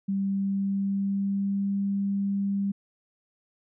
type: tone with pitch glide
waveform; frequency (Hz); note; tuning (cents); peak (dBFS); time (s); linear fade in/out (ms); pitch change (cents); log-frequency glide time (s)
sine; 196 to 198.51; G3 to G3; 0 to +22; -24; 0.08-2.72; 10; +22; 0.24-1.76
effects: none